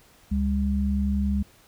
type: tone pair together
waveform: sine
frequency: 71.2 / 201.4 Hz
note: C#2 / G3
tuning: +47 / +47 cents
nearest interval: octave + tritone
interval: 1800 cents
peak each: -24 dBFS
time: 0.31-1.43 s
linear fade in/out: 10 ms
effects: pink hiss -56 dBFS RMS until 1.67 s